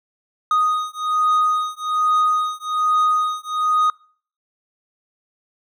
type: beating tone pair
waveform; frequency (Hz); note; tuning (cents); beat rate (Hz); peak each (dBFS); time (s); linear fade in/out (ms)
triangle; 1243 / 1244.2; D#6 / D#6; -2 / 0; 1.2; -18; 0.51-3.9; 2
effects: noise-tail reverb RT60 0.5 s tail -25 dB re dry